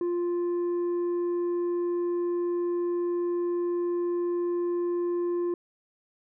sine tone with tanh clipping, 349.2 Hz, F4, in tune, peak -26 dBFS, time 0.01-5.54 s, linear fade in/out 2 ms, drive 4 dB, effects none

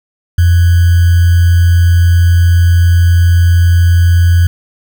sine tone with sample-and-hold, 86.3 Hz, F2, 20 cents flat, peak -4 dBFS, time 0.38-4.47 s, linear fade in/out 5 ms, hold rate 1575 Hz, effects none

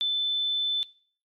sine tone, 3520 Hz, A7, in tune, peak -23 dBFS, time 0.01-0.83 s, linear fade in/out 0 ms, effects noise-tail reverb RT60 0.5 s tail -22 dB re dry + MP3 64 kbps

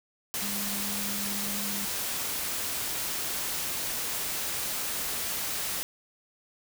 sine tone in noise, 202.9 Hz, G#3, 40 cents flat, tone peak -37 dBFS, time 0.42-1.85 s, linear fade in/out 0 ms, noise white, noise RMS -32 dBFS, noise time 0.34-5.83 s, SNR -8 dB, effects none

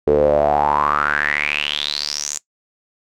sawtooth tone with band-pass filter sweep, 73.6 Hz, D2, 4 cents sharp, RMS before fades -18 dBFS, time 0.07-2.38 s, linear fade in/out 5 ms, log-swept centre 420 to 7100 Hz, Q 8.3, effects noise-tail reverb RT60 0.1 s tail -20 dB re dry

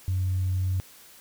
sine tone, 92.8 Hz, F#2, 6 cents sharp, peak -22 dBFS, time 0.08-0.8 s, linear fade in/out 0 ms, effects tanh soft clip ceiling -19 dBFS + white hiss -51 dBFS RMS until 1.2 s

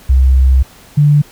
sine tone pair in turn, 65.41 / 146.84 Hz, C2 / D3, 0 / 0 cents, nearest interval octave + major second, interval 1400 cents, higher second, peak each -5 dBFS, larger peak neither, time 0.09-0.63 / 0.97-1.22 s, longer first, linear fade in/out 10 ms, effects pink hiss -41 dBFS RMS until 1.31 s

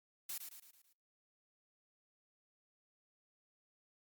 blue noise with echo, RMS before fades -42 dBFS, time 0.29-0.38 s, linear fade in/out 5 ms, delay 110 ms, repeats 5, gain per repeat -6 dB, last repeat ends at 0.93 s, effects noise-tail reverb RT60 0.4 s tail -26 dB re dry + Opus 48 kbps

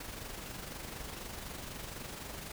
pink noise with amplitude modulation, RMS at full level -42 dBFS, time 0-2.52 s, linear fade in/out 5 ms, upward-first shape sine, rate 24 Hz, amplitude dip 45%, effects none

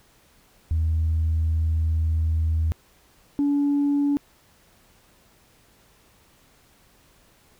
sine tone pair in turn, 80.2 / 285.8 Hz, E2 / D4, -47 / -47 cents, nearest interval octave + minor seventh, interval 2200 cents, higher second, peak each -18 / -17 dBFS, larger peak second, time 0.71-2.72 / 3.39-4.17 s, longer first, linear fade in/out 0 ms, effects tanh soft clip ceiling -16 dBFS + pink hiss -58 dBFS RMS until 7.59 s

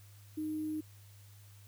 sine tone with sample-and-hold, 308.9 Hz, D#4, 12 cents flat, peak -34 dBFS, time 0.37-0.81 s, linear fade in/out 10 ms, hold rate 11025 Hz, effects added 101 Hz sine -54 dBFS peak until 1.67 s + white hiss -63 dBFS RMS until 1.67 s

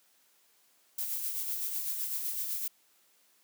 violet noise with tremolo, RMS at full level -33 dBFS, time 0.98-2.68 s, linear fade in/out 5 ms, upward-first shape sine, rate 7.9 Hz, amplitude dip 40%, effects white hiss -67 dBFS RMS until 3.43 s + high-pass 200 Hz 12 dB/octave

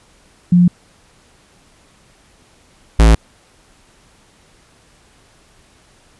sine / square tone pair in turn, 176.7 / 55.27 Hz, F3 / A1, +21 / +8 cents, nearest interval octave + minor sixth, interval 2013 cents, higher first, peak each -6 dBFS, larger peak neither, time 0.52-0.68 / 2.99-3.15 s, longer neither, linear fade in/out 5 ms, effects pink hiss -51 dBFS RMS until 6.19 s + resampled to 24000 Hz

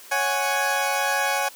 20% pulse chord, C# suspended fourth, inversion none, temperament equal, 554.4 / 740 / 830.6 Hz, C#5 / F#5 / G#5, 0 / 0 / 0 cents, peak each -22 / -22 / -19 dBFS, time 0.11-1.49 s, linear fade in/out 10 ms, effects white hiss -45 dBFS RMS until 1.55 s + high-pass 300 Hz 12 dB/octave

